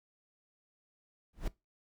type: noise with exponential growth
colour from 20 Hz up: brown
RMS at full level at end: -28 dBFS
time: 1.33-1.48 s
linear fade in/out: 5 ms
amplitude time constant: 31 ms
effects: noise-tail reverb RT60 0.2 s tail -20 dB re dry